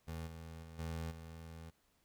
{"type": "tone with level steps", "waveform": "25% pulse", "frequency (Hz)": 81.8, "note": "E2", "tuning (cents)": -13, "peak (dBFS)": [-38, -44, -47, -36, -45], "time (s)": [0.07, 1.71], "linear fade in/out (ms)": 20, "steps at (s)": [0.26, 0.62, 0.78, 1.1], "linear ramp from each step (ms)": 20, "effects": ["pink hiss -75 dBFS RMS until 2.04 s"]}